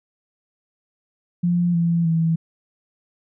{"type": "tone with pitch steps", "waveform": "sine", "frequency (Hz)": [174.61, 169.05, 163.67], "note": ["F3", "E3", "E3"], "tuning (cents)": [0, 44, -12], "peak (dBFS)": -16, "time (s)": [1.43, 2.36], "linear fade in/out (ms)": 10, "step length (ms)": 310, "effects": []}